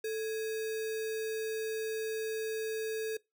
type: tone with sample-and-hold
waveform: sine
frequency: 440 Hz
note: A4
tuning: in tune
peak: -32 dBFS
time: 0.04-3.17 s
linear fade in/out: 5 ms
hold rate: 2100 Hz
effects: noise-tail reverb RT60 0.2 s tail -22 dB re dry